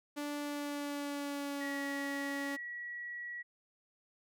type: tone with pitch glide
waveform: sawtooth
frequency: 291.7 to 281 Hz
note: D4 to C#4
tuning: -12 to +24 cents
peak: -33 dBFS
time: 0.16-2.57 s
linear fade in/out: 20 ms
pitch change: -64 cents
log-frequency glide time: 0.37-1.8 s
type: tone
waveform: sine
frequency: 1927 Hz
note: B6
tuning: 43 cents flat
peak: -40 dBFS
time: 1.6-3.43 s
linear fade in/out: 20 ms
effects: none